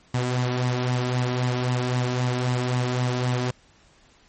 sawtooth tone with flanger, 124.8 Hz, B2, 19 cents sharp, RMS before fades -24 dBFS, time 0.14-3.51 s, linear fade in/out 5 ms, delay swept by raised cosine 1 to 3.1 ms, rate 3.8 Hz, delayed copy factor +0.5, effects pink hiss -57 dBFS RMS until 4.28 s + MP3 32 kbps

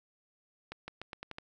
accelerating click train, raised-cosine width 0.3 ms, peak -25 dBFS, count 7, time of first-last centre 0.72-1.384 s, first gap 160 ms, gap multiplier 0.85, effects none

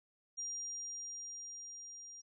sine tone with level ramp, 5700 Hz, F8, 34 cents sharp, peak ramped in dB -38 to -49 dBFS, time 0.37-2.22 s, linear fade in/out 20 ms, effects none

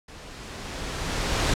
pink noise with level ramp, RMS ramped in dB -44 to -22 dBFS, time 0.08-1.54 s, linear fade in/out 5 ms, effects low-pass 7000 Hz 12 dB/octave

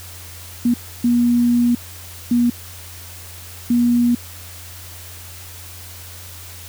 sine tone bursts at uneven times, 240 Hz, B3, 49 cents flat, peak -12 dBFS, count 4, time 0.65-0.74 / 1.04-1.75 / 2.31-2.5 / 3.7-4.15 s, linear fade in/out 5 ms, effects added 88 Hz sine -38 dBFS peak until 6.68 s + white hiss -38 dBFS RMS until 6.68 s

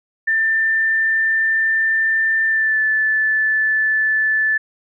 sine tone with pitch glide, 1786 to 1747.2 Hz, A6 to A6, +25 to -13 cents, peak -14 dBFS, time 0.27-4.58 s, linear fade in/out 10 ms, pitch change -38 cents, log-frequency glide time 2.47-2.8 s, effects none

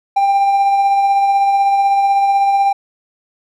triangle tone with tremolo, 793 Hz, G5, 20 cents sharp, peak -6 dBFS, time 0.16-2.73 s, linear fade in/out 10 ms, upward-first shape triangle, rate 16 Hz, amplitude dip 40%, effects tanh soft clip ceiling -2 dBFS

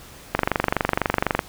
click train, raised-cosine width 0.5 ms, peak -3 dBFS, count 26, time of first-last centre 0.35-1.392 s, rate 24 Hz, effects pink hiss -44 dBFS RMS until 1.48 s

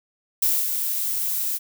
violet noise with ADSR envelope, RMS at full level -19 dBFS, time 0.42-1.59 s, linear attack 5 ms, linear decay 240 ms, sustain -6 dB, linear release 32 ms, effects none

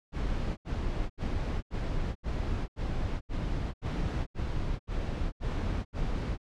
brown noise bursts, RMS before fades -31 dBFS, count 12, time 0.12-6.378 s, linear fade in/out 50 ms, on 450 ms, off 78 ms, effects low-pass 5000 Hz 12 dB/octave

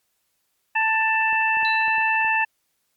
harmonic tone, 885 Hz, A5, 10 cents sharp, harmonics 1 / 2 / 3, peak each -22 / -22 / -22 dBFS, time 0.75-2.45 s, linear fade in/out 10 ms
clicks, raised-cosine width 1 ms, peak -27 dBFS, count 6, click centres 1.329 / 1.571 / 1.63 / 1.881 / 1.982 / 2.247 s
sine tone with exponential decay, 3996 Hz, B7, 20 cents sharp, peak -26 dBFS, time 1.65-2.21 s, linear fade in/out 0 ms, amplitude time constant 120 ms
effects white hiss -71 dBFS RMS until 2.96 s + MP3 96 kbps

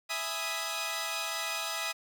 10% pulse chord, E major seventh, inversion none, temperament equal, 659.3 / 830.6 / 987.8 / 1244.5 Hz, E5 / G#5 / B5 / D#6, 0 / 0 / 0 / 0 cents, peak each -29 / -31 / -33 / -28 dBFS, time 0.09-1.93 s, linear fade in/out 20 ms, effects none

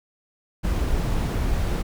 brown noise, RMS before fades -23 dBFS, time 0.63-1.83 s, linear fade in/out 20 ms, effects none

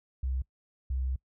sine tone pair in turn, 64.8 / 64.8 Hz, C2 / C2, -16 / -16 cents, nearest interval unison, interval 0 cents, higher neither, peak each -28 dBFS, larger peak neither, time 0.23-0.42 / 0.9-1.16 s, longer second, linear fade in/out 5 ms, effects noise-tail reverb RT60 0.1 s tail -22 dB re dry

